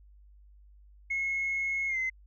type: tone with pitch glide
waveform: sine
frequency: 2173 to 2058 Hz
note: C#7 to C7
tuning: -35 to -29 cents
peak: -27 dBFS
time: 1.1-2.1 s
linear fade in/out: 10 ms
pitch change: -94 cents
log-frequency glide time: 1.88-1.98 s
effects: tanh soft clip ceiling -24 dBFS + added 50 Hz sine -53 dBFS peak until 2.26 s